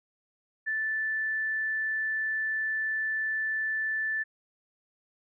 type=tone; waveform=sine; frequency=1757 Hz; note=A6; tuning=3 cents flat; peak=-27 dBFS; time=0.66-4.24 s; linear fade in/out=20 ms; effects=none